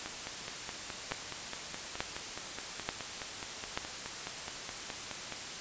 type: two click trains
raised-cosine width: 0.3 ms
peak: -15 / -22 dBFS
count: 4 / 26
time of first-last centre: 1.12-3.775 / 0.06-5.323 s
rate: 1.13 / 4.75 Hz
effects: white hiss -41 dBFS RMS until 5.6 s + resampled to 16000 Hz